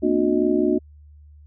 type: tone cluster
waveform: sine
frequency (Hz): 233.1 / 255.7 / 298 / 362.9 / 622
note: A#3 / C4 / D4 / F#4 / D#5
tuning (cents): 0 / -40 / +25 / -34 / -1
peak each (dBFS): -24 / -28 / -21 / -20 / -29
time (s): 0.02-0.79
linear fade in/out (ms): 20
effects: added 74 Hz sine -44 dBFS peak until 1.46 s